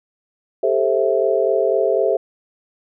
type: chord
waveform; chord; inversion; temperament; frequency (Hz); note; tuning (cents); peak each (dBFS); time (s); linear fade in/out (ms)
sine; A minor seventh; third; just; 396 / 440 / 528 / 660; G4 / A4 / C5 / E5; +18 / 0 / +16 / +2; -20; 0.63-2.17; 5
effects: none